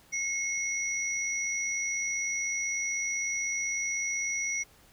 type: tone pair together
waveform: sine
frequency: 2169 / 5805 Hz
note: C#7 / F#8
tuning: -38 / -34 cents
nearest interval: octave + perfect fourth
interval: 1704 cents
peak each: -31 / -32 dBFS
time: 0.12-4.64 s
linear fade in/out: 20 ms
effects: pink hiss -59 dBFS RMS until 4.92 s